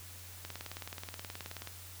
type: click train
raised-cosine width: 0.2 ms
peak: -24 dBFS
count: 24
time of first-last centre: 0.45-1.673 s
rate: 18.8 Hz
effects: added 90 Hz sine -51 dBFS peak until 2 s + white hiss -51 dBFS RMS until 2 s